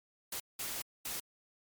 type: noise bursts at uneven times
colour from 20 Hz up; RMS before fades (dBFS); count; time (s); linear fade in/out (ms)
white; -39; 3; 0.32-0.4 / 0.59-0.82 / 1.05-1.2; 5
effects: MP3 96 kbps